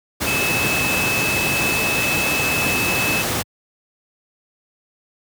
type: tone in noise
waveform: sine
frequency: 2600 Hz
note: E7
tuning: 24 cents flat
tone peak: -20 dBFS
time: 0.26-3.23 s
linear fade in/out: 20 ms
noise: pink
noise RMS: -21 dBFS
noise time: 0.2-3.43 s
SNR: -2 dB
effects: high-pass 100 Hz 12 dB/octave